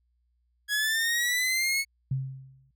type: linear sweep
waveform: sawtooth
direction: up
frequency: 1661 to 2210 Hz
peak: -21 dBFS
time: 0.68-1.85 s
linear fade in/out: 50 ms
type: tone with exponential decay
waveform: sine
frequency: 133 Hz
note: C3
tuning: 29 cents sharp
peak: -23 dBFS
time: 2.11-2.71 s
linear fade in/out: 5 ms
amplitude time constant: 130 ms
effects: added 60 Hz sine -68 dBFS peak until 2.75 s